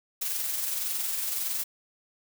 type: noise with amplitude modulation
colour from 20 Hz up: blue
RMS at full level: -29 dBFS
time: 0.21-1.64 s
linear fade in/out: 10 ms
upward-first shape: sine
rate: 21.7 Hz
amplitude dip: 35%
effects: none